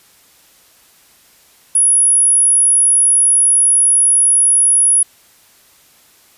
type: tone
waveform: sine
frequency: 10310 Hz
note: E9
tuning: 40 cents flat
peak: -8 dBFS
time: 1.75-5.03 s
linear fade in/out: 5 ms
effects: white hiss -49 dBFS RMS until 6.37 s + resampled to 32000 Hz